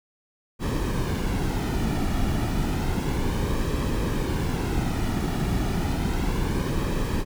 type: noise with flanger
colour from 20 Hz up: brown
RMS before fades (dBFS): -25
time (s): 0.59-7.25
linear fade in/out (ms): 50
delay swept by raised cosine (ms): 1.4 to 1.93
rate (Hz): 0.31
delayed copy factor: -0.5
effects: none